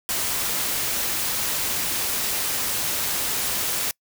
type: noise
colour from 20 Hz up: white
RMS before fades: -25 dBFS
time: 0.09-3.91 s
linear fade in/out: 0 ms
effects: noise-tail reverb RT60 0.1 s tail -26 dB re dry